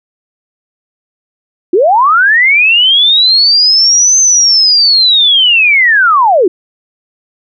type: linear two-way sweep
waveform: sine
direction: up then down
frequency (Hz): 323.6 to 6272 to 323.6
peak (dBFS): -4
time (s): 1.73-6.48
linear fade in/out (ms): 5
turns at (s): 4.19
effects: none